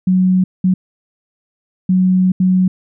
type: tone bursts at uneven times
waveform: sine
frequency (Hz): 185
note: F#3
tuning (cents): 0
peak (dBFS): -9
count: 4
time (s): 0.07-0.44 / 0.64-0.74 / 1.89-2.32 / 2.4-2.68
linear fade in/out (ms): 5
effects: none